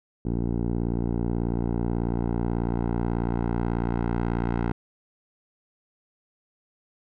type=tone with low-pass filter sweep; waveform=10% pulse; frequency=58.27 Hz; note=A#1; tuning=in tune; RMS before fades=-26 dBFS; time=0.25-4.72 s; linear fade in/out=5 ms; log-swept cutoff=410 to 1500 Hz; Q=0.84; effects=none